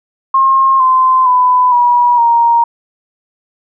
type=tone with pitch steps; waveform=sine; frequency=1070 / 1034.7 / 1000.7 / 967.7 / 935.8 Hz; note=C6 / C6 / B5 / B5 / A#5; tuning=+38 / -20 / +23 / -36 / +6 cents; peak=-6 dBFS; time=0.34-2.64 s; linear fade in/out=5 ms; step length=460 ms; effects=none